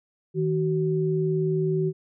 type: tone pair together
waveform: sine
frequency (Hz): 158.5 / 377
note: D#3 / F#4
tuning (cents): +32 / +32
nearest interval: octave + minor third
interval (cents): 1500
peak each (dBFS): -24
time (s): 0.34-1.93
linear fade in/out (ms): 50
effects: none

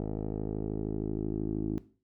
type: tone with low-pass filter sweep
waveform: 10% pulse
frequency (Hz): 53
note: G#1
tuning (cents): +36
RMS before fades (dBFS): -33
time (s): 0-1.78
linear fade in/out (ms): 0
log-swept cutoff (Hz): 510 to 330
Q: 3.9
effects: noise-tail reverb RT60 0.4 s tail -17 dB re dry

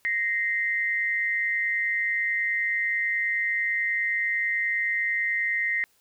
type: tone pair together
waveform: sine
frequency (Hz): 1864.7 / 2074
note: A#6 / C7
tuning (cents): 0 / -16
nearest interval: major second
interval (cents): 184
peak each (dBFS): -26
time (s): 0.05-5.84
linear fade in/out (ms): 0
effects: white hiss -65 dBFS RMS until 6 s

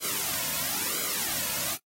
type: noise with flanger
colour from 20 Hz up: white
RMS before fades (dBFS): -30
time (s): 0-1.78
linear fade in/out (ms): 50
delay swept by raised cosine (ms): 1.1 to 2.6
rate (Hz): 0.99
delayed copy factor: -0.85
effects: noise-tail reverb RT60 0.1 s tail -21 dB re dry + AAC 48 kbps

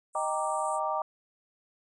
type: band-pass noise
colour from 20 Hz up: white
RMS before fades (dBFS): -46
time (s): 0.13-0.8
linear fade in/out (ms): 50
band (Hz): 7600 to 9200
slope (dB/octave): 96
type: chord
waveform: sine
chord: Eb major seventh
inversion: none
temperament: equal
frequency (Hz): 622.3 / 784 / 932.3 / 1174.7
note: Eb5 / G5 / Bb5 / D6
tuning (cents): 0 / 0 / 0 / 0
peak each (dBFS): -33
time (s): 0.15-1.02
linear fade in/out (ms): 2
effects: none

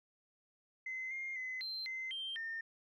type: tone with pitch steps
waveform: sine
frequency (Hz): 2053 / 2121 / 2034 / 4126 / 2065 / 3153 / 1816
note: C7 / C7 / C7 / C8 / C7 / G7 / A#6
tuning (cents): -33 / +23 / -50 / -25 / -23 / +9 / -46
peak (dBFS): -38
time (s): 0.86-2.61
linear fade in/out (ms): 5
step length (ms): 250
effects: tanh soft clip ceiling -34 dBFS

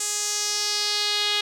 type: tone with band-pass filter sweep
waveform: sawtooth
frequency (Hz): 415.3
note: G#4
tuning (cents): 0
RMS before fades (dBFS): -25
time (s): 0-1.41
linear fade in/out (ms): 5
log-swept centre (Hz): 7500 to 3500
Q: 3
effects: none

